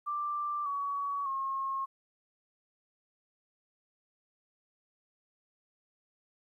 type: tone with pitch steps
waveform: sine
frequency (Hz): 1179 / 1128.4 / 1079.9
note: D6 / C#6 / C#6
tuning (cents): +6 / +30 / -46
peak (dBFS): -31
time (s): 0.06-1.86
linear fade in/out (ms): 20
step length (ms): 600
effects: 12-bit